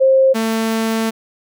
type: tone pair in turn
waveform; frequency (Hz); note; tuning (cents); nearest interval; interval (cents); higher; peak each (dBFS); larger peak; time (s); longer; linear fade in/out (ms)
sine / sawtooth; 531 / 223.7; C5 / A3; +25 / +29; octave + minor third; 1496; first; -8 / -12; first; 0-0.34 / 0.34-1.11; second; 20
effects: none